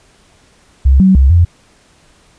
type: tone with pitch steps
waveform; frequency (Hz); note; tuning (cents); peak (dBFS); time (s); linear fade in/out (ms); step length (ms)
sine; 66.8 / 189.2 / 66.9 / 86.2; C2 / F#3 / C2 / F2; +36 / +39 / +39 / -22; -4; 0.85-1.45; 10; 150
effects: pink hiss -49 dBFS RMS until 2.38 s + resampled to 22050 Hz

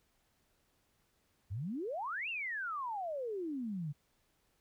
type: exponential two-way sweep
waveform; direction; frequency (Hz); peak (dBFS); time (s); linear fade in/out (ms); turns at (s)
sine; up then down; 87.1 to 2835 to 138.7; -36; 1.5-3.93; 20; 2.29
effects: pink hiss -75 dBFS RMS until 4.6 s

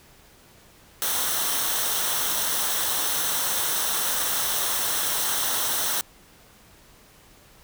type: noise with comb filter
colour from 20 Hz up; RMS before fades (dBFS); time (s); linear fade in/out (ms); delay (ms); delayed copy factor
white; -25; 1.02-6.01; 0; 0.42; -0.55
effects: pink hiss -53 dBFS RMS until 7.63 s

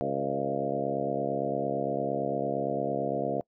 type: harmonic tone with a mistuned harmonic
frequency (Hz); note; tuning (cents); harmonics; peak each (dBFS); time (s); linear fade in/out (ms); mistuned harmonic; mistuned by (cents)
68.8; C#2; -12; 2 / 3 / 4 / 5 / 6 / 7 / 8 / 9 / 10; -39 / -38 / -36 / -38 / -37 / -34 / -37 / -35 / -34; 0.01-3.41; 0; 9; -20
effects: noise-tail reverb RT60 0.1 s tail -23 dB re dry

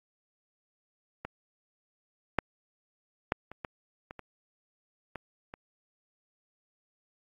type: clicks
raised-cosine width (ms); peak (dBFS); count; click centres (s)
0.5; -21 / -9 / -11 / -28 / -20 / -26 / -27 / -22 / -27; 9; 1.25 / 2.387 / 3.321 / 3.516 / 3.648 / 4.109 / 4.193 / 5.157 / 5.539
effects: AAC 48 kbps

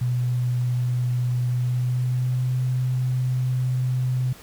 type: tone with pitch glide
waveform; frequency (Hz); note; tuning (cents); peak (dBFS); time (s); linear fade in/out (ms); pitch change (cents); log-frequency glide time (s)
sine; 123.47 to 127.23; B2 to C3; 0 to -48; -20; 0.01-4.33; 5; +52; 1.5-2.58
effects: pink hiss -46 dBFS RMS until 4.42 s

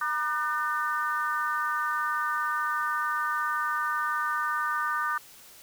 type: harmonic tone with a mistuned harmonic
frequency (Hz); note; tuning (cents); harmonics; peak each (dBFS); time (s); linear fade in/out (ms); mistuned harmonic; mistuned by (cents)
301.5; D4; +46; 3 / 4 / 5 / 6; -36 / -28 / -31 / -36; 0.01-5.18; 5; 3; +87
effects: white hiss -51 dBFS RMS until 5.62 s

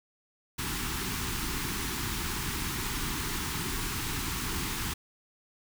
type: band-stop noise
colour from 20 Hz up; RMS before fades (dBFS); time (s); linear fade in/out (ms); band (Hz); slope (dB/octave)
pink; -33; 0.58-4.94; 10; 400 to 860; 48
effects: none

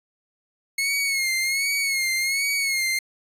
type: tone with vibrato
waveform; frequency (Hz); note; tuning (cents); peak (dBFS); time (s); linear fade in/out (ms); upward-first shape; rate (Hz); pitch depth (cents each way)
sawtooth; 2173; C#7; -35; -18; 0.78-2.99; 5; sine; 1.3; 67
effects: resampled to 32000 Hz

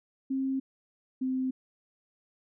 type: tone pair in turn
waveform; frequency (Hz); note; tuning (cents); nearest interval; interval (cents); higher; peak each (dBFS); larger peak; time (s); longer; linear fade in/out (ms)
sine; 266.9 / 259.6; C4 / C4; +35 / -13; unison; 48; first; -27; neither; 0.3-0.6 / 1.21-1.51; neither; 10
effects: none

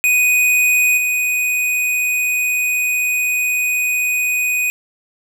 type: tone with level steps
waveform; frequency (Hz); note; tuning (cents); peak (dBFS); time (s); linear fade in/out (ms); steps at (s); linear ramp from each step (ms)
square; 2489; D#7; 0; -12 / -16; 0.04-4.7; 0; 0.97; 10
effects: none

